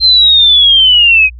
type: linear sweep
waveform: sine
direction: down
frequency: 4158 to 2489 Hz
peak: -3 dBFS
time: 0-1.3 s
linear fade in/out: 50 ms
effects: added 60 Hz sine -27 dBFS peak until 1.39 s